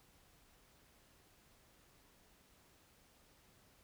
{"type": "silence", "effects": ["pink hiss -68 dBFS RMS until 3.83 s"]}